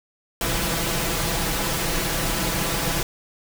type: noise with comb filter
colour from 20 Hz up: pink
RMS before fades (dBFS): -24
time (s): 0.41-3.03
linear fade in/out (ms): 2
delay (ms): 6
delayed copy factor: +0.6
effects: none